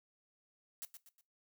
blue noise with echo, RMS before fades -44 dBFS, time 0.82-0.85 s, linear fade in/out 0 ms, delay 120 ms, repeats 3, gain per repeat -8 dB, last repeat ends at 1.21 s, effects noise-tail reverb RT60 0.2 s tail -17 dB re dry

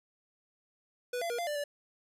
square tone with pitch steps, 492.5 / 681 / 476.3 / 692 / 591 / 579 Hz, B4 / F5 / A#4 / F5 / D5 / D5, -5 / -44 / +37 / -16 / +11 / -25 cents, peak -33 dBFS, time 1.13-1.64 s, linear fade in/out 5 ms, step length 85 ms, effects resampled to 32000 Hz

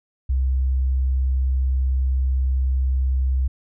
sine tone, 65.41 Hz, C2, in tune, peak -16 dBFS, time 0.29-3.48 s, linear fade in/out 10 ms, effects tanh soft clip ceiling -13 dBFS

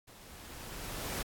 pink noise with level ramp, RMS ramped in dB -55 to -36 dBFS, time 0.07-1.23 s, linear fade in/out 10 ms, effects AAC 64 kbps

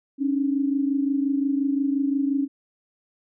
sine tone pair together, 274.6 / 300.3 Hz, C#4 / D4, -16 / +39 cents, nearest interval major second, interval 155 cents, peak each -21 / -27 dBFS, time 0.18-2.48 s, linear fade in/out 50 ms, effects none

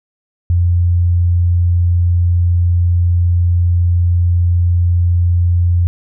sine tone, 87.31 Hz, F2, in tune, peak -9 dBFS, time 0.5-5.87 s, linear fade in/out 0 ms, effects none

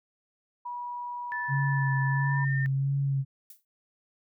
sine tone, 970 Hz, B5, 31 cents flat, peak -33 dBFS, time 0.65-2.45 s, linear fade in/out 10 ms
sine tone with pitch glide, 1751 to 1809.6 Hz, A6 to A6, -9 to +48 cents, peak -31 dBFS, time 1.32-2.66 s, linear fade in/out 0 ms, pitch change +57 cents, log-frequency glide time 2.19-2.46 s
sine tone with vibrato, 136.9 Hz, C#3, 21 cents flat, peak -24 dBFS, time 1.48-3.25 s, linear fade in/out 50 ms, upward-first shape sine, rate 1.5 Hz, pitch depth 30 cents each way
violet noise with exponential decay, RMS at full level -44 dBFS, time 3.5-3.65 s, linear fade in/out 2 ms, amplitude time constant 31 ms
effects none

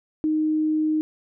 sine tone, 310 Hz, D#4, 6 cents flat, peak -19 dBFS, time 0.24-1.01 s, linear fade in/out 0 ms, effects none

